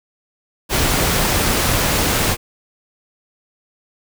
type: noise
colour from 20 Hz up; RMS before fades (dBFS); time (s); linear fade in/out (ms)
pink; -17; 0.69-2.37; 50
effects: none